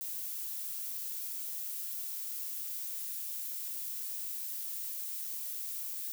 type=noise; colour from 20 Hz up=violet; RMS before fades=-39 dBFS; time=0.01-6.12 s; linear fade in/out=0 ms; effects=none